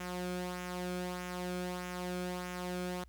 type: tone with flanger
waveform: sawtooth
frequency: 180 Hz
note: F#3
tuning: 47 cents flat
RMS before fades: -39 dBFS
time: 0-3.04 s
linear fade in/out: 5 ms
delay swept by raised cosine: 0.22 to 1.07 ms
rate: 1.6 Hz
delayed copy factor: -0.5
effects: added 60 Hz sine -54 dBFS peak until 3.08 s + pink hiss -74 dBFS RMS until 3.08 s